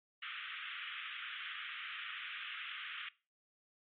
white band-pass noise, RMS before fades -45 dBFS, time 0.22-3.09 s, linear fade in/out 5 ms, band 1200 to 3400 Hz, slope 96 dB/octave, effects noise-tail reverb RT60 0.3 s tail -19 dB re dry + MP3 32 kbps

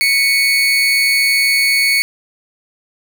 30% pulse tone with amplitude modulation, 2218 Hz, C#7, in tune, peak -6 dBFS, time 0.01-2.02 s, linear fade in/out 0 ms, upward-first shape sine, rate 221 Hz, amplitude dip 50%, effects none

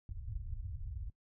pink low-pass noise, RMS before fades -42 dBFS, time 0.09-1.1 s, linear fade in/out 2 ms, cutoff 110 Hz, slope 48 dB/octave, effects noise-tail reverb RT60 0.1 s tail -18 dB re dry

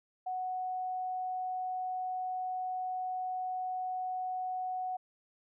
sine tone, 740 Hz, F#5, in tune, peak -33 dBFS, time 0.26-4.97 s, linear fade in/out 10 ms, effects none

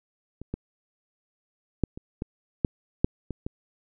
clicks, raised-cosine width 3 ms, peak -25 / -17 / -9 / -25 / -17 / -8 / -6 / -19 / -18 dBFS, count 9, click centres 0.416 / 0.54 / 1.837 / 1.975 / 2.221 / 2.648 / 3.045 / 3.307 / 3.465 s, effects none

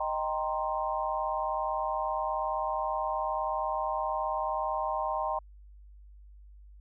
sine chord, C minor seventh, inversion first, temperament equal with one note detuned, 622.3 / 784 / 932.3 / 1051.3 Hz, Eb5 / G5 / Bb5 / C6, 0 / 0 / 0 / +8 cents, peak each -34 dBFS, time 0-5.39 s, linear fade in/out 5 ms, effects added 50 Hz sine -49 dBFS peak until 6.8 s

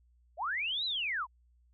sine linear two-way sweep, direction up then down, 551 to 4064 to 881 Hz, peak -31 dBFS, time 0.37-1.27 s, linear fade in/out 50 ms, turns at 0.85 s, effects added 60 Hz sine -63 dBFS peak until 1.73 s

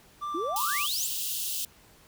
triangle tone with vibrato, 1174.7 Hz, D6, in tune, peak -29 dBFS, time 0.21-0.87 s, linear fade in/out 20 ms, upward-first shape triangle, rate 3.1 Hz, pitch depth 15 cents each way
sine exponential sweep, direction up, 302.7 to 7990 Hz, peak -30 dBFS, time 0.34-1.07 s, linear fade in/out 10 ms
white high-pass noise, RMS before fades -32 dBFS, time 0.56-1.65 s, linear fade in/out 2 ms, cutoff 2700 Hz, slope 96 dB/octave
effects pink hiss -57 dBFS RMS until 2.07 s

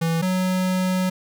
square tone pair in turn, 164.81 / 184.99 Hz, E3 / F#3, 0 / 0 cents, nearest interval major second, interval 200 cents, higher second, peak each -20 dBFS, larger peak neither, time 0.01-0.22 / 0.22-1.1 s, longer second, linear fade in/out 10 ms, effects none

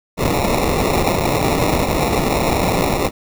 white noise with sample-and-hold, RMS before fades -17 dBFS, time 0.17-3.11 s, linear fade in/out 50 ms, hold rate 1575 Hz, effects none

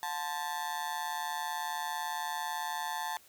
35% pulse tone with amplitude modulation, 880 Hz, A5, in tune, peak -28 dBFS, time 0.03-3.17 s, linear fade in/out 0 ms, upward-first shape sine, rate 158 Hz, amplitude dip 90%, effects white hiss -60 dBFS RMS until 3.28 s

